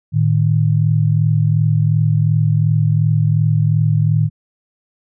sine tone pair together, 110 / 152.76 Hz, A2 / D#3, 0 / -31 cents, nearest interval tritone, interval 569 cents, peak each -14 dBFS, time 0.12-4.3 s, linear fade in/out 50 ms, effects none

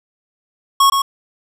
square tone with echo, 1100 Hz, C#6, 14 cents flat, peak -9 dBFS, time 0.8-0.9 s, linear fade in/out 5 ms, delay 120 ms, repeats 1, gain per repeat -5 dB, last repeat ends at 1.02 s, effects resampled to 32000 Hz + 7-bit

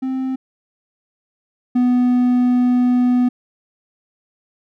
triangle tone pair in turn, 261.6 / 247.7 Hz, C4 / B3, 0 / +5 cents, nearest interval minor second, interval 95 cents, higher first, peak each -17 / -10 dBFS, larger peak second, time 0.02-0.36 / 1.75-3.29 s, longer second, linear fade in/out 10 ms, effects none

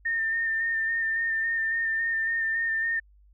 sine tone with vibrato, 1813 Hz, A#6, 49 cents flat, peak -24 dBFS, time 0.05-3 s, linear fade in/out 10 ms, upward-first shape square, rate 3.6 Hz, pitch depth 18 cents each way, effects added 50 Hz sine -54 dBFS peak until 3.33 s

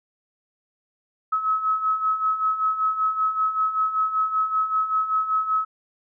sine beating tone pair, 1283 / 1288.2 Hz, E6 / E6, -47 / -40 cents, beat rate 5.2 Hz, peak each -27 / -21 dBFS, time 1.32-5.65 s, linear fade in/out 10 ms, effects none

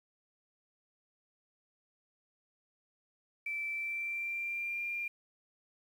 sine tone with pitch glide, 2328 to 2393 Hz, D7 to D7, -16 to +32 cents, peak -34 dBFS, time 3.46-5.08 s, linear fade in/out 5 ms, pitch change +48 cents, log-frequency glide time 3.7-4.83 s, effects 10-bit

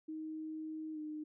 sine tone with pitch glide, 313.7 to 305.5 Hz, D#4 to D#4, +14 to -32 cents, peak -40 dBFS, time 0.08-1.24 s, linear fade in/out 10 ms, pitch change -46 cents, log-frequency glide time 0.93-0.98 s, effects none

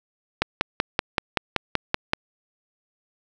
click train, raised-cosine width 0.3 ms, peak -3 dBFS, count 10, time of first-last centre 0.42-2.134 s, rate 5.25 Hz, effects none

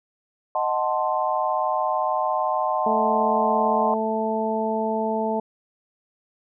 sine chord, D# diminished seventh, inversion none, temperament equal, 622.3 / 740 / 880 / 1046.5 Hz, D#5 / F#5 / A5 / C6, 0 / 0 / 0 / 0 cents, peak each -26 dBFS, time 0.55-3.94 s, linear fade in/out 2 ms
harmonic tone, 220 Hz, A3, in tune, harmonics 1 / 2 / 3 / 4, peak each -27 / -27 / -27 / -27 dBFS, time 2.86-5.4 s, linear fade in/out 5 ms
effects none

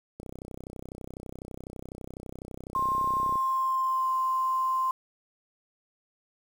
click train, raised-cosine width 2 ms, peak -26 dBFS, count 102, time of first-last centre 0.2-3.356 s, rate 32 Hz
sine tone with pitch glide, 1060 to 1044.2 Hz, C6 to C6, +22 to -4 cents, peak -24 dBFS, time 2.75-4.91 s, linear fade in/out 2 ms, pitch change -26 cents, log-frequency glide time 3.19-4.15 s
effects 8-bit

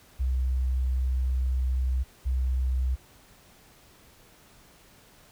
sine tone pair in turn, 64 / 64 Hz, C2 / C2, -38 / -38 cents, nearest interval unison, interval 0 cents, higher neither, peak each -23 dBFS, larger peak neither, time 0.19-2.04 / 2.25-2.96 s, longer first, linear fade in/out 20 ms, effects pink hiss -56 dBFS RMS until 5.31 s

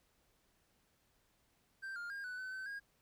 triangle tone with pitch steps, 1568 / 1408 / 1615 / 1490 / 1517 / 1532 / 1630 Hz, G6 / F6 / G#6 / F#6 / F#6 / G6 / G#6, 0 / +14 / -49 / +12 / +43 / -40 / -33 cents, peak -40 dBFS, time 1.82-2.8 s, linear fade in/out 20 ms, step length 140 ms, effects pink hiss -75 dBFS RMS until 3.01 s

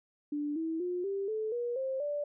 sine tone with pitch steps, 293.7 / 324 / 357.4 / 394.3 / 435 / 479.9 / 529.4 / 584 Hz, D4 / E4 / F4 / G4 / A4 / B4 / C5 / D5, 0 / -30 / +40 / +10 / -20 / -50 / +20 / -10 cents, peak -31 dBFS, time 0.32-2.24 s, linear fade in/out 5 ms, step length 240 ms, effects none

